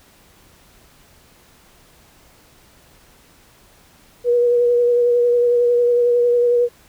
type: tone with vibrato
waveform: sine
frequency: 482.1 Hz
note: B4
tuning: 42 cents flat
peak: -12 dBFS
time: 4.24-6.69 s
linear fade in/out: 50 ms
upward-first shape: sine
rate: 11 Hz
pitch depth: 18 cents each way
effects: pink hiss -51 dBFS RMS until 6.88 s